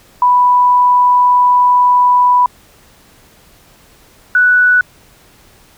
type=tone pair in turn; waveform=sine; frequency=987.8 / 1480 Hz; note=B5 / F#6; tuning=0 / 0 cents; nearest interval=perfect fifth; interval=700 cents; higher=second; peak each=-6 dBFS; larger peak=neither; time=0.22-2.46 / 4.35-4.81 s; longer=first; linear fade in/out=2 ms; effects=pink hiss -46 dBFS RMS until 5.77 s